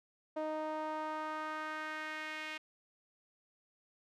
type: tone with band-pass filter sweep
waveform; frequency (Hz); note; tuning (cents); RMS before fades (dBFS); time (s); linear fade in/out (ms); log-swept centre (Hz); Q
sawtooth; 310; D#4; -6; -40; 0.36-2.58; 10; 660 to 2400; 2.1
effects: none